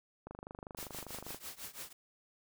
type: click train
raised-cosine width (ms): 1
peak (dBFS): -31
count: 28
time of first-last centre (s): 0.27-1.346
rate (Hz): 25.1
type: noise with tremolo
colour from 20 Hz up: white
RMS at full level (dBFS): -43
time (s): 0.77-1.93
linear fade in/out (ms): 5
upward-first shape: triangle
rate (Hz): 6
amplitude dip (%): 95
effects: none